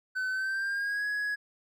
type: tone with pitch glide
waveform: triangle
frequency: 1517 to 1673.5 Hz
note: F#6 to G#6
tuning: +43 to +13 cents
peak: -27 dBFS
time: 0.15-1.36 s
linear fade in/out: 20 ms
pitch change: +170 cents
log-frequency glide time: 0.3-1.06 s
effects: none